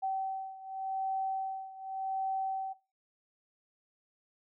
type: beating tone pair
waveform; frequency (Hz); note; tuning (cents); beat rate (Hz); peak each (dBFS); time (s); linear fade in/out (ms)
sine; 768 / 768.87; G5 / G5; -36 / -34; 0.87; -34 / -37; 0.02-2.74; 20
effects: noise-tail reverb RT60 0.3 s tail -18 dB re dry